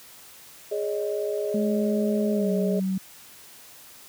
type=chord; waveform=sine; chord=Ab suspended fourth; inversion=none; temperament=equal with one note detuned; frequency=415.3 / 563.7 / 622.3 Hz; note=Ab4 / Db5 / Eb5; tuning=0 / +29 / 0 cents; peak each=-27 / -33 / -30 dBFS; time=0.71-2.8 s; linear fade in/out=10 ms
type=tone with pitch glide; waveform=sine; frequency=211.7 to 189.7 Hz; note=G#3 to F#3; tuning=+33 to +43 cents; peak=-23 dBFS; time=1.54-2.98 s; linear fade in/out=5 ms; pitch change=-190 cents; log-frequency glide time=2.33-2.51 s
effects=white hiss -48 dBFS RMS until 4.08 s + high-pass 60 Hz 12 dB/octave